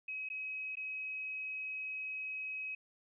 sine tone with dropouts, 2545 Hz, D#7, 39 cents sharp, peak -38 dBFS, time 0.08-2.75 s, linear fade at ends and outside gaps 5 ms, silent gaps 0.289-0.3 / 0.755-0.769 s, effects none

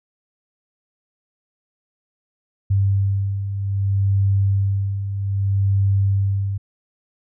sine beating tone pair, 98 / 98.63 Hz, G2 / G2, 0 / +11 cents, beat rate 0.63 Hz, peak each -24 / -17 dBFS, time 2.7-6.58 s, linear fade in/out 10 ms, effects none

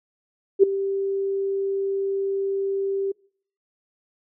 sine tone with ADSR envelope, 392 Hz, G4, in tune, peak -7 dBFS, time 0.59-3.12 s, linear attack 42 ms, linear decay 7 ms, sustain -15 dB, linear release 8 ms, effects noise-tail reverb RT60 0.6 s tail -26 dB re dry

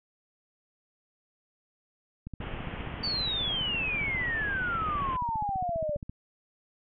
click train, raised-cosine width 5 ms, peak -26 dBFS, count 58, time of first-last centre 2.27-6.096 s, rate 14.9 Hz
pink low-pass noise, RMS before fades -39 dBFS, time 2.4-5.17 s, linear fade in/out 10 ms, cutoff 3200 Hz, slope 96 dB/octave
sine exponential sweep, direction down, 4615 to 571 Hz, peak -28 dBFS, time 3.03-5.97 s, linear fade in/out 10 ms
effects none

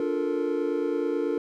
triangle chord, Bb major seventh, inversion first, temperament just, 291.4 / 349.6 / 437 / 466.2 Hz, D4 / F4 / A4 / Bb4, -13 / +2 / -12 / 0 cents, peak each -28 dBFS, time 0-1.38 s, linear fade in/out 2 ms, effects none

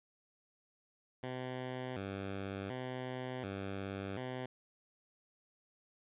10% pulse tone with vibrato, 111.8 Hz, A2, 28 cents sharp, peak -31 dBFS, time 1.23-4.46 s, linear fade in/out 5 ms, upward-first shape square, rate 0.68 Hz, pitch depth 230 cents each way, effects resampled to 8000 Hz

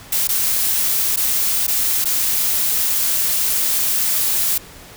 blue noise with dropouts, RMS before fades -18 dBFS, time 0.12-4.58 s, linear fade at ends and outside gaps 5 ms, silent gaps 0.274-0.289 / 1.161-1.171 / 1.668-1.679 / 2.044-2.054 s, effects pink hiss -40 dBFS RMS until 4.96 s

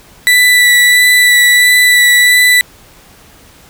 35% pulse tone with vibrato, 1972 Hz, B6, 3 cents flat, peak -3 dBFS, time 0.27-2.61 s, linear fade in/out 0 ms, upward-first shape sine, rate 1.5 Hz, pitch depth 13 cents each way, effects pink hiss -41 dBFS RMS until 3.69 s

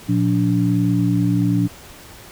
sine tone cluster, 118.3 / 179.3 / 289 Hz, A#2 / F3 / D4, +26 / +46 / -28 cents, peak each -19 dBFS, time 0.08-1.68 s, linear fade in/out 20 ms, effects pink hiss -41 dBFS RMS until 2.31 s

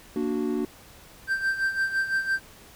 triangle chord, Bb augmented, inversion none, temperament equal, 233.1 / 293.7 / 370 Hz, Bb3 / D4 / F#4, 0 / 0 / 0 cents, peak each -27 dBFS, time 0.16-0.65 s, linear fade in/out 2 ms
triangle tone with tremolo, 1568 Hz, G6, in tune, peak -19 dBFS, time 1.27-2.4 s, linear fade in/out 50 ms, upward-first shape sine, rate 5.9 Hz, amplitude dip 70%
effects pink hiss -50 dBFS RMS until 2.75 s

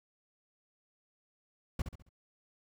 brown noise with echo, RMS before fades -31 dBFS, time 1.79-1.82 s, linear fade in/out 5 ms, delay 68 ms, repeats 4, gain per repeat -8 dB, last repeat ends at 2.092 s, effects none

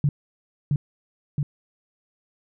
sine tone with echo, 144.2 Hz, D3, 31 cents flat, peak -16 dBFS, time 0.04-0.09 s, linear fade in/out 2 ms, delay 670 ms, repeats 2, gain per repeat -2 dB, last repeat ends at 1.43 s, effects none

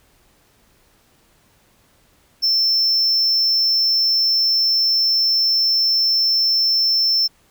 triangle tone, 5340 Hz, E8, 22 cents sharp, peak -13 dBFS, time 2.42-7.28 s, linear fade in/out 20 ms, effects pink hiss -57 dBFS RMS until 7.5 s

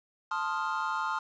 triangle chord, F dominant seventh, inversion first, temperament equal, 880 / 1046.5 / 1244.5 / 1396.9 Hz, A5 / C6 / Eb6 / F6, 0 / 0 / 0 / 0 cents, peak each -33 dBFS, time 0.31-1.19 s, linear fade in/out 5 ms, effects resampled to 16000 Hz + 9-bit

